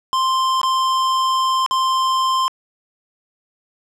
square tone with dropouts, 1046.5 Hz, C6, in tune, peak -16 dBFS, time 0.13-2.48 s, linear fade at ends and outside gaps 0 ms, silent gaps 0.615-0.632 / 1.663-1.71 s, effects low-pass 7000 Hz 12 dB/octave

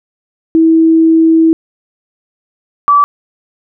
sine tone pair in turn, 324.5 / 1154.2 Hz, E4 / D6, -27 / -30 cents, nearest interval octave + minor seventh, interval 2197 cents, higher second, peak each -4 / -4 dBFS, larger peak neither, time 0.55-1.53 / 2.88-3.04 s, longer first, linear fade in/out 0 ms, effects none

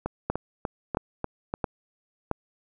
two click trains, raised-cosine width 1 ms, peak -14 / -11 dBFS, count 6 / 4, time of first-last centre 0.06-1.539 / 0.3-2.313 s, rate 3.38 / 1.49 Hz, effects none

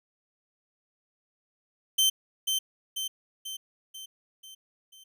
sawtooth tone with echo, 3100 Hz, G7, 20 cents flat, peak -17 dBFS, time 1.98-2.1 s, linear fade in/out 10 ms, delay 490 ms, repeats 6, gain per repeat -5 dB, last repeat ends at 5.04 s, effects none

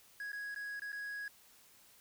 triangle tone with dropouts, 1661.2 Hz, G#6, in tune, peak -38 dBFS, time 0.2-1.28 s, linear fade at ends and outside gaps 2 ms, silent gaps 0.319-0.33 / 0.546-0.56 / 0.796-0.819 / 0.92-0.928 s, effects white hiss -63 dBFS RMS until 2 s

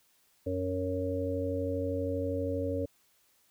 harmonic tone, 92.5 Hz, F#2, in tune, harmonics 1 / 3 / 5 / 6, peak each -35 / -35 / -35 / -35 dBFS, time 0.46-2.86 s, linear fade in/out 10 ms, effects white hiss -68 dBFS RMS until 3.5 s

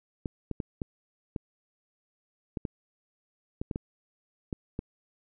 clicks, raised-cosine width 3 ms, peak -19 dBFS, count 12, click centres 0.258 / 0.513 / 0.602 / 0.818 / 1.362 / 2.572 / 2.652 / 3.615 / 3.712 / 3.759 / 4.528 / 4.791 s, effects none

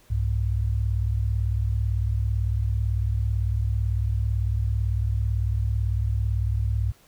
sine tone pair together, 64.8 / 102.77 Hz, C2 / G#2, -16 / -18 cents, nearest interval minor sixth, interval 798 cents, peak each -24 dBFS, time 0.1-6.92 s, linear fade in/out 10 ms, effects pink hiss -57 dBFS RMS until 7.07 s

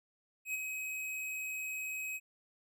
square tone with ADSR envelope, 2537 Hz, D#7, 33 cents sharp, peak -33 dBFS, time 0.45-2.2 s, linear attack 90 ms, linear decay 22 ms, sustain -5 dB, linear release 41 ms, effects none

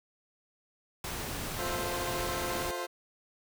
pink noise, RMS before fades -37 dBFS, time 1.04-2.71 s, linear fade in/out 2 ms
20% pulse chord, F major seventh, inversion none, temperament equal with one note detuned, 353.5 / 440 / 523.3 / 659.3 Hz, F4 / A4 / C5 / E5, +21 / 0 / 0 / 0 cents, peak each -33 / -38 / -32 / -38 dBFS, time 1.58-2.87 s, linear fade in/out 20 ms
effects none

